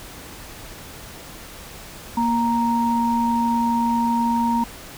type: tone pair together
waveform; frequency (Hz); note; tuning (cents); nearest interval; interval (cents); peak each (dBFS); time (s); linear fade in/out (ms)
sine; 234.7 / 932.3; A#3 / A#5; +12 / 0; 2 octaves; 2388; -20; 2.17-4.64; 5
effects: pink hiss -39 dBFS RMS until 4.97 s